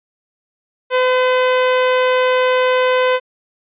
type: tone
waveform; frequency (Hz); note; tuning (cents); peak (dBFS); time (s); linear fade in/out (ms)
sawtooth; 508; B4; +49; -8; 0.9-3.2; 50
effects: resampled to 8000 Hz